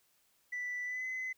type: tone with pitch glide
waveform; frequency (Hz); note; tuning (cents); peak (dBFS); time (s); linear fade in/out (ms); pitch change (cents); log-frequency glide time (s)
sine; 1975.5 to 2032; B6 to B6; 0 to +49; -34; 0.52-1.33; 10; +49; 0.85-1.06
effects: tanh soft clip ceiling -33 dBFS + white hiss -72 dBFS RMS until 1.37 s